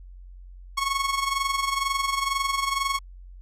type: tone with amplitude modulation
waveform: sawtooth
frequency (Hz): 1100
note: C#6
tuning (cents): -14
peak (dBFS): -17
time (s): 0.77-2.99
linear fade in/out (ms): 10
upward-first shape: sine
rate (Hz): 22.1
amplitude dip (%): 65
effects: added 45 Hz sine -41 dBFS peak until 3.41 s + low-pass 11000 Hz 12 dB/octave